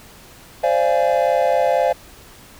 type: chord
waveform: triangle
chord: D half-diminished seventh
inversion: third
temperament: equal with one note detuned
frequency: 523.3 / 587.3 / 685.7 / 830.6 Hz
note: C5 / D5 / F5 / Ab5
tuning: 0 / 0 / -32 / 0 cents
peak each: -17 / -18 / -17 / -21 dBFS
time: 0.63-1.93 s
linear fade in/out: 10 ms
effects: pink hiss -44 dBFS RMS until 2.59 s